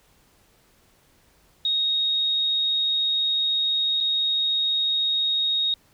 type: tone with dropouts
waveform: sine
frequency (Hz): 3746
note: A#7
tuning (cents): +8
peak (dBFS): -20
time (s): 1.65-5.74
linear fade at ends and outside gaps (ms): 2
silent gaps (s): 4.004-4.008
effects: pink hiss -60 dBFS RMS until 5.93 s